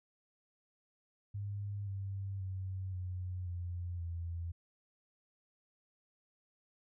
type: tone with pitch steps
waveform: sine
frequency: 101.3 / 97.79 / 94.41 / 91.14 / 87.98 / 84.94 Hz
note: G#2 / G2 / F#2 / F#2 / F2 / F2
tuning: -43 / -4 / +35 / -26 / +13 / -48 cents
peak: -37 dBFS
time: 1.34-4.52 s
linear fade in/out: 10 ms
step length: 530 ms
effects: none